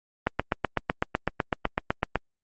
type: click train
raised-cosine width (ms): 0.5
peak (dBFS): -7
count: 16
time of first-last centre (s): 0.27-2.157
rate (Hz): 7.95
effects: Opus 24 kbps